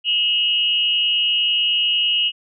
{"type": "tone with amplitude modulation", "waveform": "sine", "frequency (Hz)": 2881, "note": "F#7", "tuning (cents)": -47, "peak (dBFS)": -12, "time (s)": [0.04, 2.32], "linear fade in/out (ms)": 50, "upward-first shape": "sine", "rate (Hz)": 249, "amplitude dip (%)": 75, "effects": []}